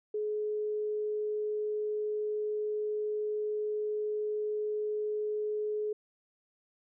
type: tone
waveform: sine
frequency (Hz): 423.5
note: G#4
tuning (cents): +34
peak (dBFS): -30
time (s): 0.14-5.93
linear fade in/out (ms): 5
effects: none